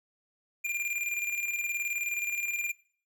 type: tone with tremolo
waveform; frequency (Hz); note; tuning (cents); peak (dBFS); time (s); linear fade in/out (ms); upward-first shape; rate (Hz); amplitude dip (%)
square; 2397; D7; +35; -29; 0.64-2.72; 10; square; 19; 50
effects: noise-tail reverb RT60 0.5 s tail -20 dB re dry